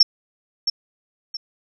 sine tone with echo, 5420 Hz, E8, 47 cents sharp, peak -8 dBFS, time 0-0.03 s, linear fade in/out 5 ms, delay 670 ms, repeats 2, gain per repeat -9 dB, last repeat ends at 1.37 s, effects none

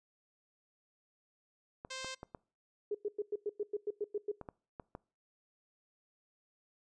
clicks, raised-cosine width 1 ms, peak -30 dBFS, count 8, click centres 1.849 / 2.046 / 2.231 / 2.348 / 4.413 / 4.488 / 4.798 / 4.951 s
5% pulse tone, 523.3 Hz, C5, in tune, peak -29 dBFS, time 1.9-2.15 s, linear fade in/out 10 ms
sine tone bursts, 415.3 Hz, G#4, in tune, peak -32 dBFS, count 11, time 2.91-4.317 s, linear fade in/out 5 ms, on 37 ms, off 100 ms
effects noise-tail reverb RT60 0.4 s tail -24 dB re dry + resampled to 22050 Hz

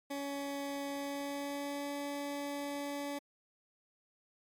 20% pulse tone with pitch glide, 281 to 285.4 Hz, C#4 to D4, +24 to -49 cents, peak -32 dBFS, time 0.1-3.19 s, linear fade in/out 10 ms, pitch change +27 cents, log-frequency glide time 0.92-1.9 s, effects MP3 96 kbps

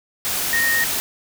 sine tone in noise, 1856 Hz, A#6, 8 cents flat, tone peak -17 dBFS, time 0.53-0.84 s, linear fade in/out 0 ms, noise white, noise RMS -23 dBFS, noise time 0.25-1 s, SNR +3 dB, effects none

